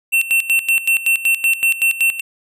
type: tone with tremolo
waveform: square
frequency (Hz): 2700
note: E7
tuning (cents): +41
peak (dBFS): -12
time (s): 0.12-2.21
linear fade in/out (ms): 20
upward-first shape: square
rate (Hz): 5.3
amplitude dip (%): 80
effects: resampled to 32000 Hz